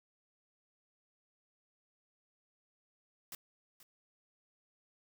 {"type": "noise with echo", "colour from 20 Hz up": "white", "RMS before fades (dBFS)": -45, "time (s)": [3.32, 3.35], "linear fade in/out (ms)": 2, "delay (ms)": 480, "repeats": 1, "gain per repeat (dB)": -14, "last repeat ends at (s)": 3.83, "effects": []}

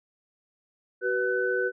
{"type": "tone cluster", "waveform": "sine", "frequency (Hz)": [377.6, 491.5, 1505], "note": ["F#4", "B4", "F#6"], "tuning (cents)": [35, -8, 29], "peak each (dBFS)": -28, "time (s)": [1.01, 1.72], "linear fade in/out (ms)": 50, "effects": []}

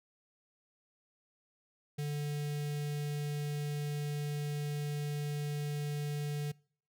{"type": "tone with notch filter", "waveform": "square", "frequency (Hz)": 146.83, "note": "D3", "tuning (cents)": 0, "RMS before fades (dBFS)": -36, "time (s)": [1.98, 6.52], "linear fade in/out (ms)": 10, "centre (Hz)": 1100, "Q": 0.87, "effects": ["noise-tail reverb RT60 0.5 s tail -25 dB re dry"]}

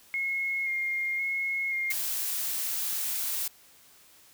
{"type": "tone with vibrato", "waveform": "sine", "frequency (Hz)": 2147, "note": "C7", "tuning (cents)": 44, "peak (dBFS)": -27, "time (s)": [0.14, 1.92], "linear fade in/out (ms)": 0, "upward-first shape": "square", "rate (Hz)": 0.95, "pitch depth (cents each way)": 17}
{"type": "noise", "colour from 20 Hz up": "blue", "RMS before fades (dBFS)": -31, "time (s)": [1.9, 3.48], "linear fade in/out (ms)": 5}
{"effects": ["white hiss -57 dBFS RMS until 4.33 s"]}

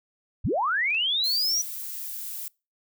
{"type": "linear sweep", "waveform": "sine", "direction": "up", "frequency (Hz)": [35.59, 5920], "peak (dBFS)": -22, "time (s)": [0.44, 1.62], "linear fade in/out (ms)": 10}
{"type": "clicks", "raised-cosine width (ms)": 0.2, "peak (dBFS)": [-32, -29], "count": 2, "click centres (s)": [0.905, 0.947]}
{"type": "noise", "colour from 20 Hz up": "violet", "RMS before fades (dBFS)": -35, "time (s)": [1.24, 2.48], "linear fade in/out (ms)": 0}
{"effects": ["noise-tail reverb RT60 0.3 s tail -26 dB re dry"]}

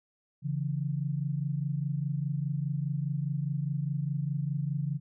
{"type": "tone pair together", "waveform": "sine", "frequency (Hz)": [139.92, 164.81], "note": ["C#3", "E3"], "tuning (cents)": [17, 0], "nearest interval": "minor third", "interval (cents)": 283, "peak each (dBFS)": [-30, -33], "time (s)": [0.42, 5], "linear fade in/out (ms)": 50, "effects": []}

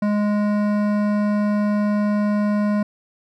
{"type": "tone with hard clipping", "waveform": "sine", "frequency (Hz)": 207.7, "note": "G#3", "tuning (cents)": 0, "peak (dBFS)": -19, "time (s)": [0.02, 2.83], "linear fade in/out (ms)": 5, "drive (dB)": 14, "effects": []}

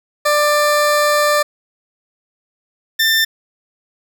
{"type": "tone pair in turn", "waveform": "20% pulse", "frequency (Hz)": [592, 1788.9], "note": ["D5", "A6"], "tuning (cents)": [14, 28], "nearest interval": "octave + perfect fifth", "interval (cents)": 1914, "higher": "second", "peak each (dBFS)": -7, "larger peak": "neither", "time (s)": [[0.25, 1.43], [2.99, 3.25]], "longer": "first", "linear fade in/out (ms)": 10, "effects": ["8-bit"]}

